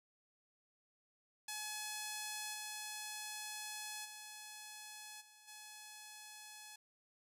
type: tone with level steps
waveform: 5% pulse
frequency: 850 Hz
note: G#5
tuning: 40 cents sharp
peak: -30 / -32 / -38 / -49 / -40 dBFS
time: 1.48-6.76 s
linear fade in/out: 5 ms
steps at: 2.53 / 4.04 / 5.2 / 5.47 s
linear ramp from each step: 20 ms
effects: none

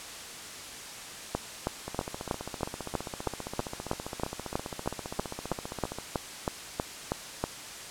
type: two click trains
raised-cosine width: 1 ms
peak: -21 / -13 dBFS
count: 63 / 20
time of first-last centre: 1.88-5.986 / 1.35-7.44 s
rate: 15.1 / 3.12 Hz
effects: white hiss -42 dBFS RMS until 7.9 s + low-pass 9000 Hz 12 dB/octave

